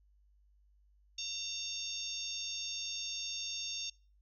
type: harmonic tone with a mistuned harmonic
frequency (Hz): 917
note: A#5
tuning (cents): -29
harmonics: 3 / 4 / 5 / 6 / 7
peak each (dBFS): -45 / -42 / -47 / -43 / -44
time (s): 1.18-3.9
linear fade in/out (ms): 5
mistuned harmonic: 4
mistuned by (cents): -22
effects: noise-tail reverb RT60 0.4 s tail -26 dB re dry + added 50 Hz sine -64 dBFS peak until 4.21 s